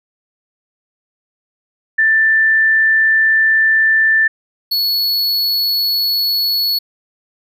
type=tone pair in turn; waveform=sine / square; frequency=1772 / 4394 Hz; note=A6 / C#8; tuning=+12 / -16 cents; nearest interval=octave + major third; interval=1572 cents; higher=second; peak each=-9 / -14 dBFS; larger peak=first; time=1.98-4.28 / 4.71-6.79 s; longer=first; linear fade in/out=10 ms; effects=none